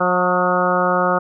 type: harmonic tone with a mistuned harmonic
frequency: 180 Hz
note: F#3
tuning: 47 cents flat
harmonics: 1 / 2 / 3 / 4 / 5 / 6 / 7 / 8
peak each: -24 / -25 / -20 / -23 / -24 / -25 / -20 / -25 dBFS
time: 0-1.19 s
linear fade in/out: 10 ms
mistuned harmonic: 6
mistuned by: +34 cents
effects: none